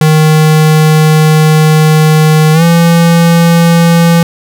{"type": "tone with pitch glide", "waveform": "square", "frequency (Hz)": [155.56, 168.66], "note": ["D#3", "E3"], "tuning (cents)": [0, 40], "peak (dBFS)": -4, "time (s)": [0.01, 4.23], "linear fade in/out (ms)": 2, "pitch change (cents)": 140, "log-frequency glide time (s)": [2.53, 2.63], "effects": []}